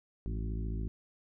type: harmonic tone with a mistuned harmonic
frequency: 54.1 Hz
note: A1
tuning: 29 cents flat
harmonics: 1 / 2 / 3 / 4 / 5 / 6 / 7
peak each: -34 / -40 / -44 / -46 / -48 / -50 / -51 dBFS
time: 0.26-0.88 s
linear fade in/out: 0 ms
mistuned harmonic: 3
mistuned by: +74 cents
effects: none